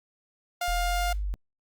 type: tone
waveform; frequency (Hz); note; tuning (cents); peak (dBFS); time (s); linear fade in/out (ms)
sawtooth; 705; F5; +16; -23; 0.61-1.13; 5
type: exponential two-way sweep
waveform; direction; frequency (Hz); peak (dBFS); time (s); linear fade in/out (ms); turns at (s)
sine; up then down; 39.93 to 51 to 46.4; -27; 0.68-1.34; 0; 1.2
effects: Opus 48 kbps